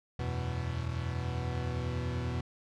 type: chord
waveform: 40% pulse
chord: E suspended second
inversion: none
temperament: equal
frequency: 82.41 / 92.5 / 123.47 Hz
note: E2 / F#2 / B2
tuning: 0 / 0 / 0 cents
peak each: -35 / -40 / -34 dBFS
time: 0.19-2.41 s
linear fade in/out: 5 ms
effects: low-pass 5000 Hz 12 dB/octave